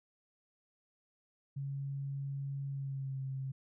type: tone with pitch glide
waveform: sine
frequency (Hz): 138.59 to 133.79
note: C#3 to C3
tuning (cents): 0 to +39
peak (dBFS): -36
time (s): 1.56-3.52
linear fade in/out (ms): 10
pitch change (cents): -61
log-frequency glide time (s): 2.69-3.2
effects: none